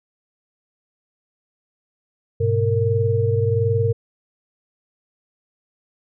sine tone cluster, 103.3 / 124.6 / 460.1 Hz, G#2 / B2 / A#4, -9 / +16 / -23 cents, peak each -19 / -23 / -20 dBFS, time 2.4-3.93 s, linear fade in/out 10 ms, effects none

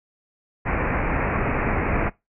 pink low-pass noise, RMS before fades -23 dBFS, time 0.65-2.1 s, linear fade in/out 20 ms, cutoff 2500 Hz, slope 96 dB/octave, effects noise-tail reverb RT60 0.2 s tail -21 dB re dry

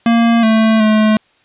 square tone with pitch steps, 231.9 / 221.2 / 215.8 Hz, A#3 / A3 / A3, -9 / +9 / -33 cents, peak -9 dBFS, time 0.06-1.17 s, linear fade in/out 2 ms, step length 370 ms, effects white hiss -54 dBFS RMS until 1.44 s + resampled to 8000 Hz

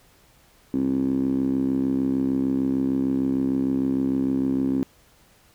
10% pulse tone with band-pass filter, 66.6 Hz, C2, 31 cents sharp, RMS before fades -23 dBFS, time 0.74-4.83 s, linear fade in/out 0 ms, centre 270 Hz, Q 5, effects pink hiss -57 dBFS RMS until 5.54 s

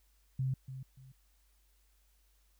sine tone with echo, 131.6 Hz, C3, 10 cents sharp, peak -30 dBFS, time 0.39-0.54 s, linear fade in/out 5 ms, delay 290 ms, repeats 2, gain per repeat -11 dB, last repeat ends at 1.12 s, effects added 50 Hz sine -67 dBFS peak until 2.59 s + white hiss -74 dBFS RMS until 2.59 s

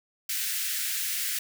white high-pass noise, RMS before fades -30 dBFS, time 0.29-1.39 s, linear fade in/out 5 ms, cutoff 1500 Hz, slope 48 dB/octave, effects none

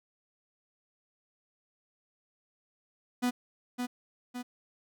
45% pulse tone with echo, 246.9 Hz, B3, in tune, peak -26 dBFS, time 3.22-3.31 s, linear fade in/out 20 ms, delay 560 ms, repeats 2, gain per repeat -5 dB, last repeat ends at 4.43 s, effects none

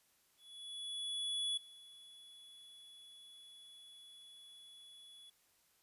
square tone with ADSR envelope, 3400 Hz, G#7, 40 cents sharp, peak -35 dBFS, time 0.37-5.3 s, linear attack 1200 ms, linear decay 7 ms, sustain -21 dB, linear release 5 ms, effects white hiss -73 dBFS RMS until 5.82 s + resampled to 32000 Hz

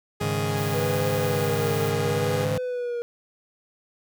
sawtooth tone with pitch glide, 415.3 to 410.3 Hz, G#4 to G#4, 0 to -21 cents, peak -25 dBFS, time 0.2-2.45 s, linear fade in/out 10 ms, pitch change -21 cents, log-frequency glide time 0.43-0.79 s
sawtooth chord, Ab suspended fourth, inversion none, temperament just, 103.83 / 138.43 / 155.74 Hz, Ab2 / Db3 / Eb3, 0 / -2 / +2 cents, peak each -24 / -26 / -25 dBFS, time 0.21-2.58 s, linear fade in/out 5 ms
violet noise, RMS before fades -39 dBFS, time 0.55-1.93 s, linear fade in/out 50 ms
triangle tone with vibrato, 482.8 Hz, B4, 39 cents flat, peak -24 dBFS, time 0.74-3.02 s, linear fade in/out 0 ms, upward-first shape triangle, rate 0.7 Hz, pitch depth 96 cents each way
effects none

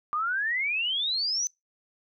sine exponential sweep, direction up, 1174.7 to 6160 Hz, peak -25 dBFS, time 0.13-1.47 s, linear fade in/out 0 ms, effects noise-tail reverb RT60 0.2 s tail -26 dB re dry

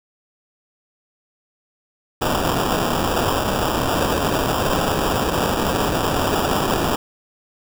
blue noise with sample-and-hold, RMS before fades -20 dBFS, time 2.21-6.96 s, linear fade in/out 10 ms, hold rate 2100 Hz, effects none

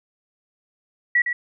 sine tone with echo, 1936 Hz, B6, 35 cents flat, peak -14 dBFS, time 1.15-1.22 s, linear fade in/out 5 ms, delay 110 ms, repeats 1, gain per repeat -7 dB, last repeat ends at 1.33 s, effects none

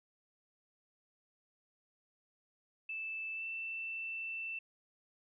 sine tone with pitch glide, 2637 to 2668 Hz, E7 to E7, 0 to +20 cents, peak -38 dBFS, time 2.89-4.59 s, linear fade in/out 5 ms, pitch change +20 cents, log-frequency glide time 3.34-3.44 s, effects none

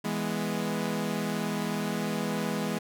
sawtooth chord, E major, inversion none, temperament equal, 164.81 / 207.7 / 246.9 Hz, E3 / G#3 / B3, 0 / 0 / 0 cents, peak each -30 / -27 / -31 dBFS, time 0.04-2.79 s, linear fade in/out 10 ms, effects none

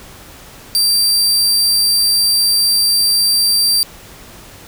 sawtooth tone, 4699 Hz, D8, in tune, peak -8 dBFS, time 0.75-3.83 s, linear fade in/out 0 ms, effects pink hiss -38 dBFS RMS until 4.67 s

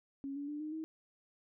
sine tone with pitch steps, 275.7 / 285.6 / 295.8 / 306.4 / 317.4 Hz, C#4 / D4 / D4 / D#4 / D#4, -9 / -48 / +13 / -27 / +35 cents, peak -38 dBFS, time 0.24-0.84 s, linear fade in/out 0 ms, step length 120 ms, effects none

